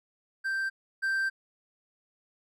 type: tone pair in turn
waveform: triangle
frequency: 1568 / 1568 Hz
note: G6 / G6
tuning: 0 / 0 cents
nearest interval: unison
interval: 0 cents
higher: neither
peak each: -26 / -24 dBFS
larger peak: second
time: 0.44-0.7 / 1.02-1.3 s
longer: second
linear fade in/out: 20 ms
effects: none